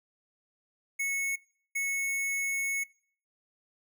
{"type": "tone bursts at uneven times", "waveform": "square", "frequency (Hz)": 2201, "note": "C#7", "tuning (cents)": -13, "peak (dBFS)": -29, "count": 2, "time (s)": [[0.99, 1.36], [1.75, 2.84]], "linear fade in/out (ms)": 10, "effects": ["noise-tail reverb RT60 0.5 s tail -23 dB re dry"]}